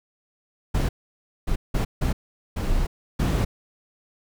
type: noise bursts at uneven times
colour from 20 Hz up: brown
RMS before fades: -22 dBFS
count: 6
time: 0.74-0.89 / 1.47-1.56 / 1.74-1.85 / 2.01-2.13 / 2.56-2.87 / 3.19-3.45 s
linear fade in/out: 10 ms
effects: none